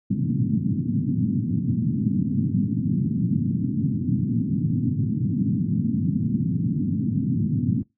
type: band-pass noise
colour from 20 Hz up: white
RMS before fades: -23 dBFS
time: 0.1-7.83 s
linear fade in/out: 10 ms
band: 100 to 260 Hz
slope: 48 dB/octave
effects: noise-tail reverb RT60 0.2 s tail -22 dB re dry